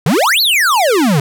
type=exponential two-way sweep; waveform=square; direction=up then down; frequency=130.9 to 4583 to 130.9 Hz; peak=-10 dBFS; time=0.06-1.2 s; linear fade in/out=2 ms; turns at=0.41 s; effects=none